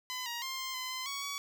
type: tone with pitch steps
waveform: 10% pulse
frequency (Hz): 1012 / 946 / 1056 / 1050 / 1023 / 1030 / 1118 / 1130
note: B5 / A#5 / C6 / C6 / C6 / C6 / C#6 / C#6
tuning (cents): +42 / +25 / +16 / +6 / -39 / -28 / +14 / +33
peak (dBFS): -28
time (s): 0.1-1.38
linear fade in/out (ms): 0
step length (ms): 160
effects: none